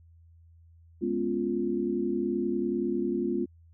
sine chord, C# dominant seventh, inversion second, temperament equal, 207.7 / 246.9 / 277.2 / 349.2 Hz, G#3 / B3 / C#4 / E#4, 0 / 0 / 0 / 0 cents, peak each -33 / -32 / -34 / -29 dBFS, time 1.01-3.46 s, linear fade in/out 20 ms, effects added 83 Hz sine -53 dBFS peak until 3.73 s

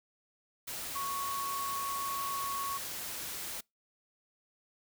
sine tone in noise, 1108.7 Hz, C#6, in tune, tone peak -34 dBFS, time 0.95-2.78 s, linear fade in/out 10 ms, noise white, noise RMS -40 dBFS, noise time 0.67-3.61 s, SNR +3 dB, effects noise-tail reverb RT60 0.2 s tail -26 dB re dry

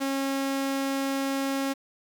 sawtooth tone, 272.5 Hz, C#4, 29 cents flat, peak -22 dBFS, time 0-1.74 s, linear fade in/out 20 ms, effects 8-bit

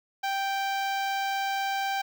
sawtooth tone with notch filter, 784 Hz, G5, in tune, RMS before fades -29 dBFS, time 0.23-2.02 s, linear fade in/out 10 ms, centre 10000 Hz, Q 0.63, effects none

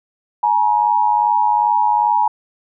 sine tone pair together, 847.5 / 950 Hz, G#5 / A#5, +35 / +33 cents, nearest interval major second, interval 198 cents, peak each -15 / -15 dBFS, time 0.43-2.28 s, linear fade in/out 5 ms, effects none

